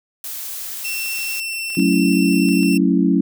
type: noise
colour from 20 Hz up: blue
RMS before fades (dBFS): -29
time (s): 0.24-1.4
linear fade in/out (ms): 2
type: tone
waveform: sawtooth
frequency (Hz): 2695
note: E7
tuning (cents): +38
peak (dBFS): -20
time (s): 0.84-2.78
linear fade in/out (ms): 10
type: clicks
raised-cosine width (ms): 0.2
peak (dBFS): -23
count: 7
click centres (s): 1.06 / 1.189 / 1.703 / 1.751 / 1.796 / 2.488 / 2.632
type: chord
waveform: sine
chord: F# minor seventh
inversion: none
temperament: equal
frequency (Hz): 185 / 220 / 277.2 / 329.6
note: F#3 / A3 / C#4 / E4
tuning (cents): 0 / 0 / 0 / 0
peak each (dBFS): -17 / -20 / -17 / -20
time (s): 1.77-3.21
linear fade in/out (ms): 5
effects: none